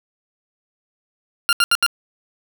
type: tone bursts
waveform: 20% pulse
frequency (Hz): 1397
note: F6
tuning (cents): 0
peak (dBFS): -8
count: 4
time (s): 1.49-1.864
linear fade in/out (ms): 0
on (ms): 38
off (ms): 74
effects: none